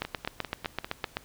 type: two click trains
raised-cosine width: 0.3 ms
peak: -13 / -18 dBFS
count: 10 / 6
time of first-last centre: 0.02-1.169 / 0.05-1.044 s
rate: 7.83 / 5.03 Hz
effects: pink hiss -55 dBFS RMS until 1.24 s